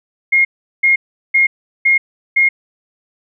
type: tone bursts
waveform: sine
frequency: 2142 Hz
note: C7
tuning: 40 cents sharp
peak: -8 dBFS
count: 5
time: 0.32-2.49 s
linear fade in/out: 10 ms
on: 130 ms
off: 380 ms
effects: none